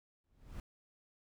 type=noise with exponential growth; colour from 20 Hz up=brown; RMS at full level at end=-41 dBFS; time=0.24-0.6 s; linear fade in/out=1 ms; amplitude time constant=77 ms; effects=none